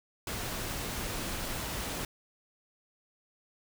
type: noise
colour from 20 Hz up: pink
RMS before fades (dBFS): -36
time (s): 0.27-2.05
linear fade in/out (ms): 2
effects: none